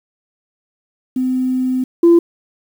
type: tone pair in turn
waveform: sine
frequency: 256.3 / 340.3 Hz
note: C4 / F4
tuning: -36 / -45 cents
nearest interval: perfect fourth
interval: 491 cents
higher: second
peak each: -14 / -4 dBFS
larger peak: second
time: 1.16-1.84 / 2.03-2.19 s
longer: first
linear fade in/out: 5 ms
effects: tanh soft clip ceiling -3 dBFS + 7-bit